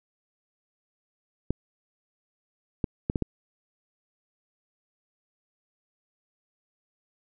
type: clicks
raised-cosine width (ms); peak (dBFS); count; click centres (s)
3; -12; 5; 1.506 / 2.842 / 3.099 / 3.158 / 3.223
effects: none